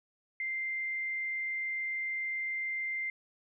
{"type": "tone", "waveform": "sine", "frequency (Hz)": 2091, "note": "C7", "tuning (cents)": -2, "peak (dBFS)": -32, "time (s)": [0.4, 3.1], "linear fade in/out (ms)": 2, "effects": []}